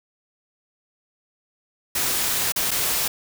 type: noise with dropouts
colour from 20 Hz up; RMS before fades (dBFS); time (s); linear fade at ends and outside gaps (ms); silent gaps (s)
white; -23; 1.95-3.08; 5; 2.522-2.56 / 2.709-2.713
effects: none